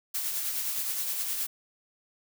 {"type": "noise with tremolo", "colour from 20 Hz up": "blue", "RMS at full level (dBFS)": -30, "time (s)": [0.14, 1.47], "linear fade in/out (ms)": 10, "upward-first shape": "sine", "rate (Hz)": 9.6, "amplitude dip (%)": 35, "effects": []}